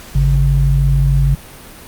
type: tone pair together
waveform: sine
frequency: 51.88 / 138.59 Hz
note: G#1 / C#3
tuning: -1 / 0 cents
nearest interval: octave + perfect fourth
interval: 1701 cents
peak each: -12 dBFS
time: 0.15-1.35 s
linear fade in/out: 5 ms
effects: pink hiss -36 dBFS RMS until 1.87 s + Opus 48 kbps